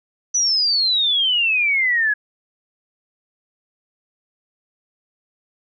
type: exponential sweep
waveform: sine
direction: down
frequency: 6010 to 1661.2 Hz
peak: -15 dBFS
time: 0.34-2.14 s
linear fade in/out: 10 ms
effects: none